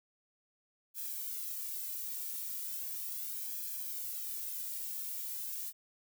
violet noise with flanger, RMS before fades -40 dBFS, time 0.94-5.73 s, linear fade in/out 50 ms, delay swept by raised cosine 1.2 to 2.18 ms, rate 0.37 Hz, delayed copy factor +0.85, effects none

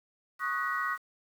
sine chord, D# minor seventh, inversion third, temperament equal with one note detuned, 1108.7 / 1244.5 / 1480 / 1910.4 Hz, C#6 / D#6 / F#6 / A#6, 0 / 0 / 0 / +42 cents, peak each -34 dBFS, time 0.39-0.98 s, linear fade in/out 50 ms, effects tanh soft clip ceiling -19 dBFS + 9-bit

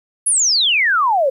sine exponential sweep, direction down, 10900 to 510 Hz, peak -12 dBFS, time 0.26-1.3 s, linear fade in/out 10 ms, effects 9-bit

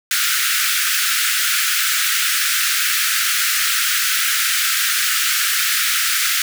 pink high-pass noise, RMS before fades -18 dBFS, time 0.11-6.42 s, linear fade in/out 2 ms, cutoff 1300 Hz, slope 96 dB/octave, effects none

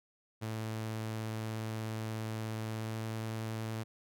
sawtooth tone with pitch glide, 110.4 to 111.17 Hz, A2 to A2, +6 to +18 cents, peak -32 dBFS, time 0.41-3.84 s, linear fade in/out 20 ms, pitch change +12 cents, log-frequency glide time 2.8-2.99 s, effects none

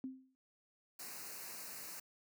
sine tone with exponential decay, 261.6 Hz, C4, in tune, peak -37 dBFS, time 0.04-0.35 s, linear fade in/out 0 ms, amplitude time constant 66 ms
white band-stop noise, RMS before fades -48 dBFS, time 0.99-2 s, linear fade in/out 5 ms, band 2800 to 4000 Hz, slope 96 dB/octave
effects high-pass 150 Hz 12 dB/octave

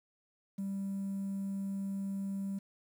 triangle tone, 196 Hz, G3, in tune, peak -31 dBFS, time 0.58-2.59 s, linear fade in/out 10 ms, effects tanh soft clip ceiling -30 dBFS + 10-bit

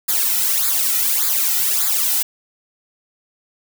blue noise with flanger, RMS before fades -18 dBFS, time 0.08-2.23 s, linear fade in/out 10 ms, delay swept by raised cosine 0.34 to 1.84 ms, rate 1.7 Hz, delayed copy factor -0.85, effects none

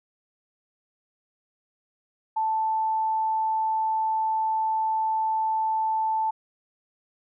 sine tone, 880 Hz, A5, in tune, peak -22 dBFS, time 2.36-6.31 s, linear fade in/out 10 ms, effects none

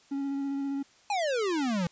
triangle tone with vibrato, 277.2 Hz, C#4, in tune, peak -27 dBFS, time 0.11-0.83 s, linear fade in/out 10 ms, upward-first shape square, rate 15 Hz, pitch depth 12 cents each way
square exponential sweep, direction down, 852 to 164.81 Hz, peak -27 dBFS, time 1.1-1.87 s, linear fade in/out 2 ms
effects white hiss -60 dBFS RMS until 1.91 s + resampled to 16000 Hz

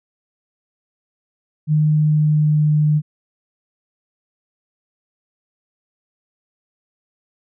sine tone with pitch glide, 152.7 to 151.12 Hz, D#3 to D3, -32 to +50 cents, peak -12 dBFS, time 1.67-3.02 s, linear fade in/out 50 ms, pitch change -18 cents, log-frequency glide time 1.91-2.69 s, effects none

